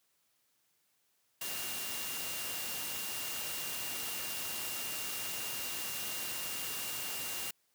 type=tone in noise; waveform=sine; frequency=2794 Hz; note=F7; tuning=in tune; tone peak=-45 dBFS; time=1.41-7.51 s; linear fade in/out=5 ms; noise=white; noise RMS=-39 dBFS; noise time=1.41-7.51 s; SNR=-9 dB; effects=white hiss -75 dBFS RMS until 7.74 s + high-pass 80 Hz 12 dB/octave